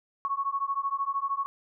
sine beating tone pair, 1100 / 1113 Hz, C#6 / C#6, -14 / +7 cents, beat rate 13 Hz, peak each -30 dBFS, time 0.25-1.46 s, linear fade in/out 0 ms, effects none

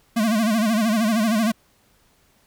square tone with vibrato, 220 Hz, A3, in tune, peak -18 dBFS, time 0.16-1.52 s, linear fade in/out 10 ms, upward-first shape sine, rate 13 Hz, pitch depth 110 cents each way, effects pink hiss -60 dBFS RMS until 2.46 s

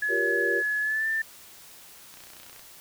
sine tone with pitch glide, 1700 to 1781.4 Hz, G#6 to A6, +40 to +21 cents, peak -24 dBFS, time 0.02-1.22 s, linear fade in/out 5 ms, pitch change +81 cents, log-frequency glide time 0.81-1.08 s
sine chord, G half-diminished seventh, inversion third, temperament just, 352.8 / 392 / 470.4 / 564.5 Hz, F4 / G4 / Bb4 / Db5, +18 / 0 / +16 / +31 cents, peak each -31 / -30 / -30 / -34 dBFS, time 0.08-0.63 s, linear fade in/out 50 ms
click train, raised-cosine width 0.2 ms, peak -30 dBFS, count 15, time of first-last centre 2.14-2.595 s, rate 30.8 Hz
effects white hiss -49 dBFS RMS until 2.8 s

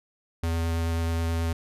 square tone with vibrato, 82.9 Hz, E2, 10 cents sharp, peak -25 dBFS, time 0.43-1.53 s, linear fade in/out 5 ms, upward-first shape sine, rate 9.3 Hz, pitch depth 9 cents each way, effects resampled to 32000 Hz

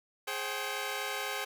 10% pulse tone cluster, 417.6 / 530 / 771 Hz, G#4 / C5 / G5, +10 / +22 / -29 cents, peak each -30 dBFS, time 0.27-1.45 s, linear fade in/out 10 ms, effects none

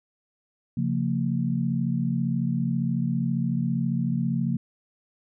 sine tone cluster, 135.9 / 174 / 228.6 Hz, C#3 / F3 / A#3, -34 / -6 / -34 cents, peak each -27 dBFS, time 0.77-4.57 s, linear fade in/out 5 ms, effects none

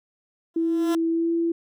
15% pulse tone with exponential growth, 341 Hz, F4, 41 cents flat, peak -19 dBFS, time 0.54-0.95 s, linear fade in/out 2 ms, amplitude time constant 89 ms
sine tone with pitch glide, 329.4 to 335.2 Hz, E4 to E4, -1 to +29 cents, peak -20 dBFS, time 0.56-1.52 s, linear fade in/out 5 ms, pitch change +30 cents, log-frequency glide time 1.09-1.32 s
effects none

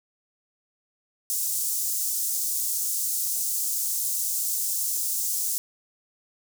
pink high-pass noise, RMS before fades -27 dBFS, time 1.3-5.58 s, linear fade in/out 0 ms, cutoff 6600 Hz, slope 24 dB/octave, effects none

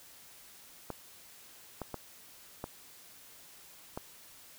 clicks, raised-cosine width 1 ms, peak -23 dBFS, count 5, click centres 0.903 / 1.817 / 1.943 / 2.641 / 3.975 s, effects white hiss -55 dBFS RMS until 4.58 s

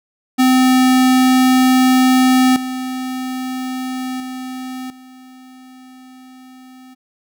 square tone with level steps, 257.1 Hz, C4, 30 cents flat, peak -10 / -22 / -26 / -39 dBFS, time 0.38-6.95 s, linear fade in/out 20 ms, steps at 2.56 / 4.2 / 4.9 s, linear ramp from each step 2 ms, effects none

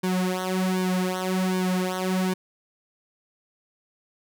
sawtooth tone with flanger, 185 Hz, F#3, in tune, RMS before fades -25 dBFS, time 0.03-2.34 s, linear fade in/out 10 ms, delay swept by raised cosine 1.5 to 5 ms, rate 1.3 Hz, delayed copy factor -0.95, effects none

